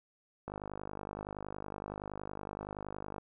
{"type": "click train", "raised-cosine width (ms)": 1, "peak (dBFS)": -26, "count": 138, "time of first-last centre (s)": [0.48, 3.182], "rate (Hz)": 50.7, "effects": []}